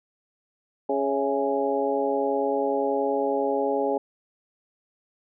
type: harmonic tone with a mistuned harmonic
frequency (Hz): 138.59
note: C#3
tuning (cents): 0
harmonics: 2 / 3 / 4 / 5 / 6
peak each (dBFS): -30 / -26 / -27 / -32 / -29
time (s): 0.89-3.98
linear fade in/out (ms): 5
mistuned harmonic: 5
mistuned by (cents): -72
effects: none